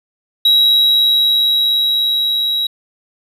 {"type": "tone with level ramp", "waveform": "triangle", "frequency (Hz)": 3861, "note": "B7", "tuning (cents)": -40, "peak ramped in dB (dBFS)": [-6, -13], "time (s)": [0.45, 2.67], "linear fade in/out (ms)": 5, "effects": ["resampled to 32000 Hz"]}